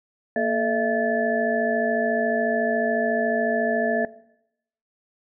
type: tone cluster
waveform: sine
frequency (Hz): 233.1 / 435.4 / 618 / 672 / 1737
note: A#3 / A4 / D#5 / E5 / A6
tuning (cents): 0 / -18 / -12 / +33 / -23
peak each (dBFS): -27 / -27 / -27 / -25 / -28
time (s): 0.36-4.05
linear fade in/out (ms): 2
effects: noise-tail reverb RT60 0.8 s tail -19 dB re dry